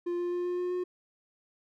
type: tone with pitch steps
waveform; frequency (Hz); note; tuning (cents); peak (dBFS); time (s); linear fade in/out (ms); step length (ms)
triangle; 349.2 / 351.4 / 353.7 / 355.9 / 358.2 / 360.5; F4 / F4 / F4 / F4 / F4 / F#4; 0 / +11 / +22 / +33 / +44 / -45; -27; 0.06-0.84; 10; 130
effects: none